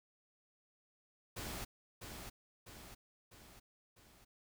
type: noise with echo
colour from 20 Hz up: pink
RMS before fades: -44 dBFS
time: 1.36-1.65 s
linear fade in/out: 10 ms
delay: 650 ms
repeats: 4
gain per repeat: -5 dB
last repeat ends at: 4.25 s
effects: none